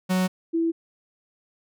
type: tone pair in turn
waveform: 45% pulse / sine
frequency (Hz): 185 / 330.7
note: F#3 / E4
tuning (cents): 0 / +6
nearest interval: minor seventh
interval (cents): 1006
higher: second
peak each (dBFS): -20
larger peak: neither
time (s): 0.09-0.28 / 0.53-0.72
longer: neither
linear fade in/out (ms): 20
effects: none